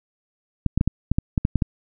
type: clicks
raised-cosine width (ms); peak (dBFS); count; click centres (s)
5; -6; 10; 0.663 / 0.776 / 0.811 / 0.876 / 1.116 / 1.185 / 1.378 / 1.451 / 1.557 / 1.622
effects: none